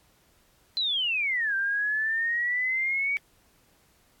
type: exponential two-way sweep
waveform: sine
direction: down then up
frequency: 4118 to 1568 to 2273 Hz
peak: -24 dBFS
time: 0.77-3.17 s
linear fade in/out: 0 ms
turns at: 1.55 s
effects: pink hiss -63 dBFS RMS until 4.2 s + AAC 64 kbps